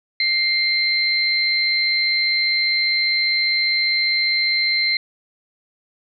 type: tone pair together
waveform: sine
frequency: 2100 / 4125 Hz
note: C7 / C8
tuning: +6 / -25 cents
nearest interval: octave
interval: 1169 cents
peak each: -19 dBFS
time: 0.2-4.97 s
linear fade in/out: 2 ms
effects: none